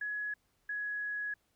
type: tone pair in turn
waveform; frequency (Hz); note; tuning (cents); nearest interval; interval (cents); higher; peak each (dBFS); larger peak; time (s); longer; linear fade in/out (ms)
sine; 1684 / 1676.3; G#6 / G#6; +24 / +16; unison; 8; first; -34 / -34; neither; 0.01-0.34 / 0.69-1.34; second; 5
effects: pink hiss -75 dBFS RMS until 1.55 s